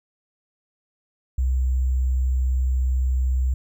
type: tone with sample-and-hold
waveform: sine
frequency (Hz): 64.1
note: C2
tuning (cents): -35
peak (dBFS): -18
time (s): 1.38-3.54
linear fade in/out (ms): 5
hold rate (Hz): 7350
effects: none